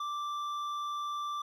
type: tone with hard clipping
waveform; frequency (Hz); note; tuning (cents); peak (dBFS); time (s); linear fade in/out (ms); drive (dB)
sine; 1174.7; D6; 0; -35; 0-1.42; 5; 7
effects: none